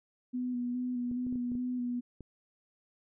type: tone with vibrato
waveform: sine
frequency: 246.9 Hz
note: B3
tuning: in tune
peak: -31 dBFS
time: 0.33-2.01 s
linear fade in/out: 20 ms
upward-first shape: square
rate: 2.4 Hz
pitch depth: 20 cents each way
type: clicks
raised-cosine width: 3 ms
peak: -33 dBFS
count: 7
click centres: 1.114 / 1.267 / 1.326 / 1.357 / 1.518 / 1.553 / 2.207 s
effects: none